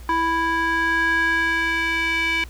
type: tone with band-pass filter sweep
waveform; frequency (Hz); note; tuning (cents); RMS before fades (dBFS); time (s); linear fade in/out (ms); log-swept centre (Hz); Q
square; 329.6; E4; 0; -21; 0.09-2.44; 2; 1200 to 2400; 3.9
effects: added 60 Hz sine -36 dBFS peak until 2.49 s + pink hiss -48 dBFS RMS until 2.49 s